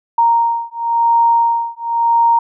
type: beating tone pair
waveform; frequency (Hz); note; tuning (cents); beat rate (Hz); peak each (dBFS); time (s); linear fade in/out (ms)
sine; 930 / 930.95; A#5 / A#5; -4 / -3; 0.95; -14; 0.18-2.39; 5
effects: none